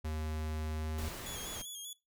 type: tone with pitch glide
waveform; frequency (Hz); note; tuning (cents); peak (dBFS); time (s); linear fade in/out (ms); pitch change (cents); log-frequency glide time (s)
square; 77.78 to 78.23; D#2 to D#2; 0 to +10; -36; 0.04-1.09; 10; +10; 0.74-0.92
type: noise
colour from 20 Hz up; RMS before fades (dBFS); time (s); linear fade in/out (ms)
pink; -44; 0.98-1.62; 5
type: tone with vibrato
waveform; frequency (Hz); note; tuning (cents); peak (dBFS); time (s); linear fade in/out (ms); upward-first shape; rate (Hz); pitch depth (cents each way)
15% pulse; 3322; G#7; 0; -36; 1.26-1.93; 2; square; 5.1; 43
effects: noise-tail reverb RT60 0.2 s tail -17 dB re dry